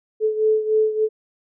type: beating tone pair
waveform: sine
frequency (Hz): 433 / 436.4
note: A4 / A4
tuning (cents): -28 / -14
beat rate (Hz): 3.4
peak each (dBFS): -17 / -22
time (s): 0.2-1.09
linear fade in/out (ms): 50
effects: none